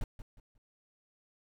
brown noise with echo, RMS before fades -33 dBFS, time 0.01-0.04 s, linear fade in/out 2 ms, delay 180 ms, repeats 3, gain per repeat -11 dB, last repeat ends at 0.58 s, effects none

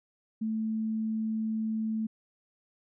sine tone, 220 Hz, A3, in tune, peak -28 dBFS, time 0.41-2.07 s, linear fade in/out 10 ms, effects none

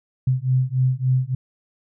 sine beating tone pair, 127.3 / 130.8 Hz, C3 / C3, -47 / 0 cents, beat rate 3.5 Hz, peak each -20 dBFS, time 0.27-1.35 s, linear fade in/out 5 ms, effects none

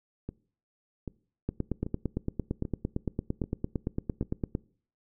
two click trains, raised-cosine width 3 ms, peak -22 / -16 dBFS, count 6 / 28, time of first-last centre 0.29-4.227 / 1.49-4.551 s, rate 1.27 / 8.82 Hz, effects noise-tail reverb RT60 0.5 s tail -23 dB re dry

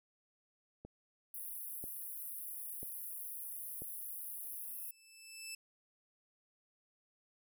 click train, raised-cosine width 2 ms, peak -35 dBFS, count 4, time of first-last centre 0.85-3.82 s, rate 1.01 Hz
pink high-pass noise, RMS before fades -45 dBFS, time 1.34-4.91 s, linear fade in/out 2 ms, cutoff 10000 Hz, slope 96 dB/octave
15% pulse tone with exponential growth, 2637 Hz, E7, in tune, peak -35 dBFS, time 4.49-5.55 s, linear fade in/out 5 ms, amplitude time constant 230 ms
effects none

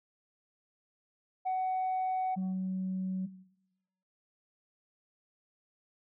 sine tone pair in turn, 748 / 187.38 Hz, F#5 / F#3, +19 / +22 cents, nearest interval 2 octaves, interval 2397 cents, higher first, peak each -27 / -29 dBFS, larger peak first, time 1.45-2.36 / 2.36-3.27 s, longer neither, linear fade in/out 20 ms, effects noise-tail reverb RT60 0.9 s tail -19 dB re dry + tanh soft clip ceiling -27 dBFS

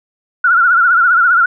sine tone with vibrato, 1413 Hz, F6, 20 cents sharp, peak -7 dBFS, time 0.44-1.46 s, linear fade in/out 5 ms, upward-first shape triangle, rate 15 Hz, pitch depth 110 cents each way, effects none

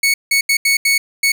sawtooth tone bursts at uneven times, 2217 Hz, C#7, in tune, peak -8 dBFS, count 6, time 0.03-0.14 / 0.31-0.41 / 0.49-0.57 / 0.65-0.77 / 0.85-0.98 / 1.23-1.32 s, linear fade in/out 5 ms, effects none

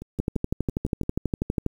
two click trains, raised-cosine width 3 ms, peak -11 / -23 dBFS, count 19 / 7, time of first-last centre 0.2-1.663 / 0.02-1.034 s, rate 12.3 / 5.92 Hz, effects 8-bit

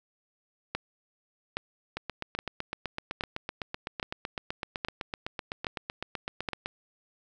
two click trains, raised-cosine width 0.3 ms, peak -17 / -14 dBFS, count 38 / 8, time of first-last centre 1.97-6.659 / 0.75-6.488 s, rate 7.89 / 1.22 Hz, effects none

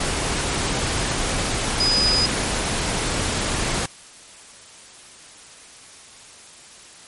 sine tone in noise, 4978 Hz, D#8, in tune, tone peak -17 dBFS, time 1.8-2.26 s, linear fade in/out 5 ms, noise pink, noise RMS -23 dBFS, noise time 0-3.86 s, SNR +3 dB, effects white hiss -44 dBFS RMS until 7.07 s + MP3 48 kbps

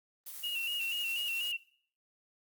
blue noise with tremolo, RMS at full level -43 dBFS, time 0.26-1.52 s, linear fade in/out 5 ms, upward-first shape triangle, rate 11 Hz, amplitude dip 30%
sine tone with vibrato, 2794 Hz, F7, in tune, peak -32 dBFS, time 0.43-1.57 s, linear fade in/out 10 ms, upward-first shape square, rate 4.1 Hz, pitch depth 45 cents each way
effects noise-tail reverb RT60 0.5 s tail -18 dB re dry + Opus 24 kbps

